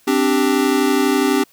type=chord; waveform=square; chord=C suspended second; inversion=none; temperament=equal; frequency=261.6 / 293.7 / 392 Hz; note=C4 / D4 / G4; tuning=0 / 0 / 0 cents; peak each=-19 dBFS; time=0.07-1.44 s; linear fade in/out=10 ms; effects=white hiss -54 dBFS RMS until 1.52 s